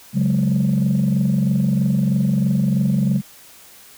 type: chord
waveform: sine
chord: C# suspended fourth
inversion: none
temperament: just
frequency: 138.59 / 184.79 / 207.9 Hz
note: C#3 / F#3 / G#3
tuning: 0 / -2 / +2 cents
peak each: -18 dBFS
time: 0.13-3.22 s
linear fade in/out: 50 ms
effects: tanh soft clip ceiling -10 dBFS + white hiss -45 dBFS RMS until 3.97 s